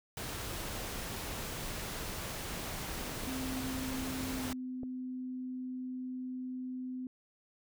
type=noise; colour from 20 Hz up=pink; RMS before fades=-40 dBFS; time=0.17-4.53 s; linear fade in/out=2 ms
type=clicks; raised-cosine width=2 ms; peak=-31 dBFS; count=5; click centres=2.575 / 3.011 / 3.236 / 4.209 / 4.833 s
type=tone with pitch glide; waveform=sine; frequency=260.3 to 254.9 Hz; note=C4 to C4; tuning=-9 to -45 cents; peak=-37 dBFS; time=3.27-7.07 s; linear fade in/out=2 ms; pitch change=-36 cents; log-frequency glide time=4.37-4.45 s
effects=none